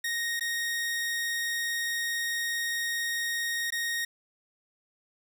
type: tone with dropouts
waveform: sawtooth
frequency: 1864.7 Hz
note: A#6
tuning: in tune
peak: -25 dBFS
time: 0.04-4.05 s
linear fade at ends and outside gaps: 5 ms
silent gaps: 0.396-0.408 / 3.705-3.722 s
effects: none